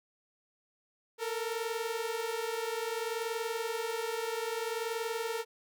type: tone pair together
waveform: sawtooth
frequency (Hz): 445.6 / 466.2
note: A4 / A#4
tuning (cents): +22 / 0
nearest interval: minor second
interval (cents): 78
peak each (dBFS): -32 / -32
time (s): 1.18-5.45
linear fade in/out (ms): 50
effects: none